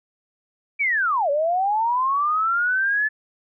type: linear two-way sweep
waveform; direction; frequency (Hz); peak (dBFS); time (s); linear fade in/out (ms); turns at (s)
sine; down then up; 2351 to 554.4 to 1744; -18; 0.79-3.09; 20; 1.3
effects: none